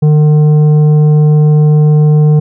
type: tone with tanh clipping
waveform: sine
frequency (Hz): 151.2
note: D#3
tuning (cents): -49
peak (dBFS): -5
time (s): 0.02-2.4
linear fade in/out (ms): 10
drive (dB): 8
effects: none